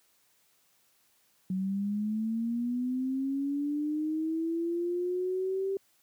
sine linear sweep, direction up, 185 to 392 Hz, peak -28 dBFS, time 1.5-5.77 s, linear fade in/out 2 ms, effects white hiss -68 dBFS RMS until 6.02 s + high-pass 80 Hz 12 dB/octave

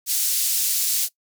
white band-pass noise, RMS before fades -22 dBFS, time 0.06-1.09 s, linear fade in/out 50 ms, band 4700 to 16000 Hz, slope 12 dB/octave, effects noise-tail reverb RT60 0.1 s tail -20 dB re dry

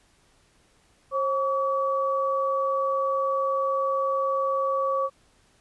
sine tone pair together, 537.1 / 1139 Hz, C5 / C#6, +45 / +47 cents, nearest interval octave + minor second, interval 1302 cents, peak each -25 dBFS, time 1.11-5.1 s, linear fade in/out 50 ms, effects pink hiss -62 dBFS RMS until 5.6 s + resampled to 24000 Hz

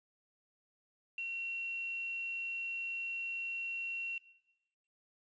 sine tone with quantisation, 2731 Hz, F7, 39 cents flat, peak -36 dBFS, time 1.18-4.18 s, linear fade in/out 2 ms, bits 10, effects noise-tail reverb RT60 1.0 s tail -18 dB re dry + resampled to 16000 Hz

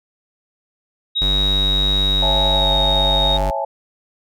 sine tone with pitch glide, 3800 to 3735 Hz, A#7 to A#7, +33 to +3 cents, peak -16 dBFS, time 1.15-3.38 s, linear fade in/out 20 ms, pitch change -30 cents, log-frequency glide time 2.51-2.74 s
square tone, 48.95 Hz, G1, 2 cents flat, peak -19 dBFS, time 1.21-3.51 s, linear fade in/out 10 ms
sine chord, A major seventh, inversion first, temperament just, 550 / 660 / 825 / 880 Hz, C#5 / E5 / G#5 / A5, -14 / +2 / -12 / 0 cents, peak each -25 dBFS, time 2.22-3.65 s, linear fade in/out 5 ms
effects none

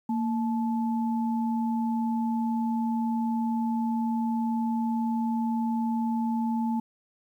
sine tone pair together, 230.2 / 869 Hz, A#3 / A5, -22 / -22 cents, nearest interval octave + major seventh, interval 2300 cents, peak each -25 / -33 dBFS, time 0.09-6.8 s, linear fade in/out 5 ms, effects 10-bit

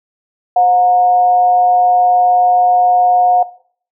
sine tone with amplitude modulation, 722 Hz, F#5, 43 cents flat, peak -5 dBFS, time 0.56-3.43 s, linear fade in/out 5 ms, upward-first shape sine, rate 207 Hz, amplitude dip 40%, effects noise-tail reverb RT60 0.5 s tail -17 dB re dry

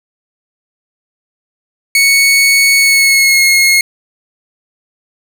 sawtooth tone with pitch glide, 2217 to 2161 Hz, C#7 to C#7, 0 to -45 cents, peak -3 dBFS, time 1.95-3.81 s, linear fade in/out 2 ms, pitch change -45 cents, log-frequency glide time 2.78-3.42 s, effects none

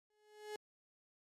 35% pulse tone with exponential growth, 422.6 Hz, G#4, 30 cents sharp, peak -39 dBFS, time 0.1-0.56 s, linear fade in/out 2 ms, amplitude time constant 100 ms, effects low-pass 11000 Hz 12 dB/octave + MP3 64 kbps

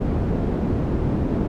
white low-pass noise, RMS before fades -22 dBFS, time 0-1.48 s, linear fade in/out 20 ms, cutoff 260 Hz, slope 12 dB/octave, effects none

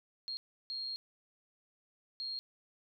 sine tone bursts at uneven times, 4244 Hz, C8, 24 cents sharp, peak -37 dBFS, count 3, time 0.28-0.37 / 0.7-0.96 / 2.2-2.39 s, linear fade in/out 0 ms, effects none

